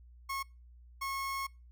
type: tone bursts at uneven times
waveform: 30% pulse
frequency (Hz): 1090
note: C#6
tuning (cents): -29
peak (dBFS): -32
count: 2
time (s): 0.29-0.43 / 1.01-1.47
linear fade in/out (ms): 10
effects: noise-tail reverb RT60 0.3 s tail -26 dB re dry + added 60 Hz sine -53 dBFS peak until 1.71 s